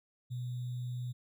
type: tone with sample-and-hold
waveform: sine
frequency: 123.47 Hz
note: B2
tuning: in tune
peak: -35 dBFS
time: 0.3-1.13 s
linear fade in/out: 20 ms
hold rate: 3675 Hz
effects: none